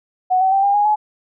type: tone with pitch steps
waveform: sine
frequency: 740 / 760.4 / 781.3 / 802.8 / 824.9 / 847.6 Hz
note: F#5 / F#5 / G5 / G5 / G#5 / G#5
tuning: 0 / +47 / -6 / +41 / -12 / +35 cents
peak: -12 dBFS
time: 0.3-0.96 s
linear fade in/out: 20 ms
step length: 110 ms
effects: none